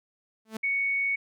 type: tone with exponential growth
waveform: sawtooth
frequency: 220 Hz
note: A3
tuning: in tune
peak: -26 dBFS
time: 0.45-0.57 s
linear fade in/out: 5 ms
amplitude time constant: 25 ms
type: tone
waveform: sine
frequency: 2224 Hz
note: C#7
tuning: 5 cents sharp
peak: -24 dBFS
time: 0.63-1.16 s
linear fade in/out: 10 ms
effects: none